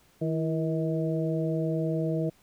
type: harmonic tone with a mistuned harmonic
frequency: 159.1 Hz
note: D#3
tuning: 39 cents sharp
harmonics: 1 / 2 / 3 / 4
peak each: -28 / -31 / -33 / -34 dBFS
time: 0.21-2.3 s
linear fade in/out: 10 ms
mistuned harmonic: 2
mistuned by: +59 cents
effects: pink hiss -62 dBFS RMS until 2.42 s